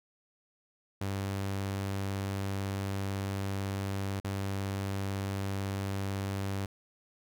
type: tone with dropouts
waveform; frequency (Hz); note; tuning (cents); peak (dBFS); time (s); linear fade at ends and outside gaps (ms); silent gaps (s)
sawtooth; 98; G2; 0; -28; 1.01-6.66; 5; 4.201-4.245
effects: none